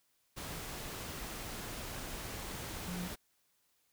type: tone in noise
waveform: sine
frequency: 178.6 Hz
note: F3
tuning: 39 cents sharp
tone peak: -38 dBFS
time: 2.87-3.08 s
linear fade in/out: 20 ms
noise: pink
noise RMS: -43 dBFS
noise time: 0.36-3.16 s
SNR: +2 dB
effects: white hiss -75 dBFS RMS until 3.92 s